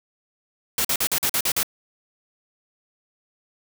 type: noise bursts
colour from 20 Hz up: white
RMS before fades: -22 dBFS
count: 8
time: 0.78-1.631 s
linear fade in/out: 2 ms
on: 67 ms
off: 45 ms
effects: none